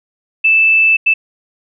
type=tone bursts at uneven times; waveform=sine; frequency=2637 Hz; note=E7; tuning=in tune; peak=-7 dBFS; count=2; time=0.44-0.97 / 1.06-1.14 s; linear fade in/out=10 ms; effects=none